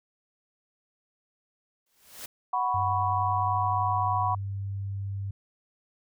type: noise with exponential growth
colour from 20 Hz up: white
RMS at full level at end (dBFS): -37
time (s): 1.86-2.26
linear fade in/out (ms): 5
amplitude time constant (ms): 86
type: chord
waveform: sine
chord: F# suspended fourth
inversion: none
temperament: just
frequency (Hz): 740 / 986.7 / 1110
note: F#5 / B5 / C#6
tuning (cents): 0 / -2 / +2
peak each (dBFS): -29 / -27 / -30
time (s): 2.53-4.35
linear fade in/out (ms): 5
type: tone with pitch glide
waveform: sine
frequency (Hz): 96 to 98.7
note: G2 to G2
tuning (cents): -36 to +12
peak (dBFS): -30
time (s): 2.74-5.31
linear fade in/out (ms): 5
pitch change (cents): +48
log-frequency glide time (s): 2.87-3.61
effects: none